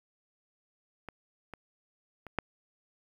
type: clicks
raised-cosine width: 0.5 ms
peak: -26 / -27 / -29 / -13 dBFS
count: 4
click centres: 1.087 / 1.537 / 2.267 / 2.387 s
effects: 9-bit